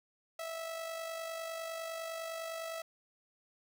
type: tone with amplitude modulation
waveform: sawtooth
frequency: 655 Hz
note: E5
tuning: 11 cents flat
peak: -33 dBFS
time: 0.39-2.82 s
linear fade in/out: 5 ms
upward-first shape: sine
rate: 49.9 Hz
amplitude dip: 45%
effects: none